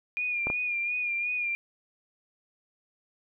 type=tone with vibrato; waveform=sine; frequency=2427 Hz; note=D#7; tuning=44 cents flat; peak=-27 dBFS; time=0.17-1.55 s; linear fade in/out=0 ms; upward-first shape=sine; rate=2.8 Hz; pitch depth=41 cents each way
type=clicks; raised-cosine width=1 ms; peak=-18 dBFS; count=2; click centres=0.47 / 0.501 s
effects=none